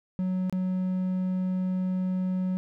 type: tone with dropouts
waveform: triangle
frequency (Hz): 185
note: F#3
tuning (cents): 0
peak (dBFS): -23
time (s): 0.19-2.57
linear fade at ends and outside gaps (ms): 0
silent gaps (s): 0.497-0.526
effects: none